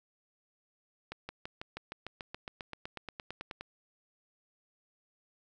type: accelerating click train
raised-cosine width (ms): 0.3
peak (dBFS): -24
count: 20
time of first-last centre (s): 1.12-3.61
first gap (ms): 170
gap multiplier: 0.97
effects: none